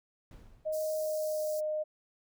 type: noise with exponential decay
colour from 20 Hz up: brown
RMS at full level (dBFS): -47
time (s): 0.31-1.19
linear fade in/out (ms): 2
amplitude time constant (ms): 190
type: tone with pitch glide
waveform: sine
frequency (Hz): 622.3 to 614.1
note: D#5 to D#5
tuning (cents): 0 to -23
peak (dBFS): -30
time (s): 0.65-1.84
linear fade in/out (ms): 20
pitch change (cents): -23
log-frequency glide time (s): 0.92-1.48
type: high-pass noise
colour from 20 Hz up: white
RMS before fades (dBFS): -46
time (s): 0.72-1.61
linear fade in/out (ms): 20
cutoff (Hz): 4600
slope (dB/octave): 48
effects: none